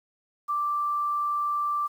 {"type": "tone with quantisation", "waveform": "sine", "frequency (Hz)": 1174.7, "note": "D6", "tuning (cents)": 0, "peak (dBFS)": -24, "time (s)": [0.48, 1.88], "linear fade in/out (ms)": 20, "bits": 9, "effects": []}